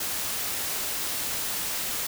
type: noise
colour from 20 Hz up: white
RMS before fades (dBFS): -30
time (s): 0-2.07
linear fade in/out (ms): 5
effects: none